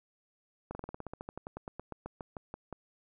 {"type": "slowing click train", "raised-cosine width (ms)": 1, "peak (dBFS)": -26, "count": 22, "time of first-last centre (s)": [0.71, 2.727], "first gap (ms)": 40, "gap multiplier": 1.08, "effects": []}